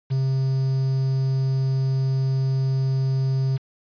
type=tone with quantisation; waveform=triangle; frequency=133.2 Hz; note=C3; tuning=31 cents sharp; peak=-17 dBFS; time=0.1-3.58 s; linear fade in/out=20 ms; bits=7; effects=resampled to 11025 Hz